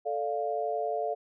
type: chord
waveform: sine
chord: D minor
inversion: second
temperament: equal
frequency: 440 / 587.3 / 698.5 Hz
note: A4 / D5 / F5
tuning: 0 / 0 / 0 cents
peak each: -33 / -34 / -31 dBFS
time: 0.05-1.15 s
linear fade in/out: 20 ms
effects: none